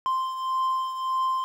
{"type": "beating tone pair", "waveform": "triangle", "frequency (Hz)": [1044, 1045.7], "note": ["C6", "C6"], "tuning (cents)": [-4, -1], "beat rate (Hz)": 1.7, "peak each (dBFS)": [-23, -30], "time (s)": [0.06, 1.44], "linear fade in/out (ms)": 0, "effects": ["10-bit"]}